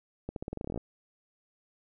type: accelerating click train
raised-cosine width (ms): 2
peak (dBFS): -22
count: 14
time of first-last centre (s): 0.29-0.776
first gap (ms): 72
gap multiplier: 0.88
effects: none